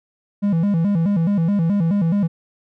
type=tone with vibrato; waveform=triangle; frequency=183.1 Hz; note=F#3; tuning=18 cents flat; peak=-13 dBFS; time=0.42-2.28 s; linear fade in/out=20 ms; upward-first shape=square; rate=4.7 Hz; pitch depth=180 cents each way; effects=none